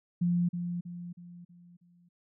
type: tone with echo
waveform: sine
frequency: 174.61 Hz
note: F3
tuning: in tune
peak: -24 dBFS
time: 0.21-0.49 s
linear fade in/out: 10 ms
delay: 320 ms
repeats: 5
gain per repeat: -7 dB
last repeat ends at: 2.09 s
effects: none